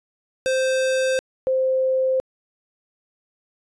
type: tone pair in turn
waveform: square / sine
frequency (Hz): 522 / 522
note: C5 / C5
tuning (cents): -4 / -4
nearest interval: unison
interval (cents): 0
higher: neither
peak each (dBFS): -19 / -17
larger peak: second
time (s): 0.46-1.19 / 1.47-2.2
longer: neither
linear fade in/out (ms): 0
effects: resampled to 22050 Hz